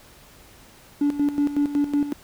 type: tone with tremolo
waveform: triangle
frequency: 288.7 Hz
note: D4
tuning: 30 cents flat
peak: -14 dBFS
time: 1.01-2.13 s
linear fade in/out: 5 ms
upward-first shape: square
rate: 5.4 Hz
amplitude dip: 75%
effects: tanh soft clip ceiling -13 dBFS + pink hiss -50 dBFS RMS until 2.23 s